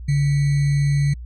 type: tone with sample-and-hold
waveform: sine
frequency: 142.6 Hz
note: C#3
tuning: 49 cents sharp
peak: -15 dBFS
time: 0.08-1.14 s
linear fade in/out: 10 ms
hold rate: 2100 Hz
effects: added 60 Hz sine -31 dBFS peak until 1.25 s + resampled to 22050 Hz

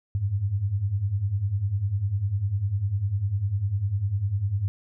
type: beating tone pair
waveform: sine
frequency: 92.5 / 102.5 Hz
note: F#2 / G#2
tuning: 0 / -22 cents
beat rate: 10 Hz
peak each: -29 / -24 dBFS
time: 0.15-4.68 s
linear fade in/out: 0 ms
effects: none

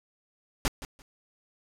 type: noise with echo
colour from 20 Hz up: pink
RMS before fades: -25 dBFS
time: 0.65-0.68 s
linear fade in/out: 0 ms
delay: 170 ms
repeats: 2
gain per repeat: -14 dB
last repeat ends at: 1.02 s
effects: low-pass 11000 Hz 12 dB/octave

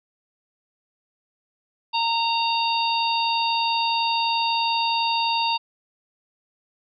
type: harmonic tone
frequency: 923 Hz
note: A#5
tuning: 17 cents flat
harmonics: 1 / 3 / 4 / 5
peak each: -22 / -27 / -28 / -29 dBFS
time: 1.93-5.58 s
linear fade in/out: 20 ms
effects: none

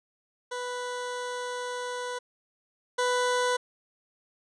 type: tone pair in turn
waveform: 20% pulse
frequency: 493.9 / 495.7 Hz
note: B4 / B4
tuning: 0 / +6 cents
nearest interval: unison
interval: 6 cents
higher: second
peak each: -27 / -19 dBFS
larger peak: second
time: 0.51-2.19 / 2.98-3.57 s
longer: first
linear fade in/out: 10 ms
effects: resampled to 22050 Hz

